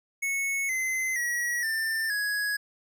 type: tone with pitch steps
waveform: square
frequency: 2202 / 2055 / 1917 / 1788.6 / 1668.8 Hz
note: C#7 / C7 / A#6 / A6 / G#6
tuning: -12 / -32 / +48 / +28 / +8 cents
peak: -27 dBFS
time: 0.22-2.57 s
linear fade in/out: 10 ms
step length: 470 ms
effects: none